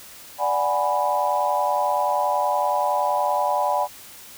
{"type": "chord", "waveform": "sine", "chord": "G# half-diminished seventh", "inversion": "second", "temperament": "equal", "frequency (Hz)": [587.3, 740, 830.6, 987.8], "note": ["D5", "F#5", "G#5", "B5"], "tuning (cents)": [0, 0, 0, 0], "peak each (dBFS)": [-25, -25, -24, -24], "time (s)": [0.38, 3.88], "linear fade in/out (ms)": 50, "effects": ["white hiss -43 dBFS RMS until 4.37 s"]}